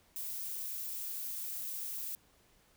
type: noise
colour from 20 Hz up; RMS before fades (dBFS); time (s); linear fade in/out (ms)
violet; -40; 0.16-2.15; 0
effects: pink hiss -67 dBFS RMS until 2.76 s